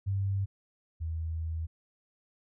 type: tone pair in turn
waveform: sine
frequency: 98 / 80.91 Hz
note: G2 / E2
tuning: 0 / -32 cents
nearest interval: minor third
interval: 332 cents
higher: first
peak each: -27 / -31 dBFS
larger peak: first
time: 0.06-0.46 / 1-1.67 s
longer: second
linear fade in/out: 20 ms
effects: none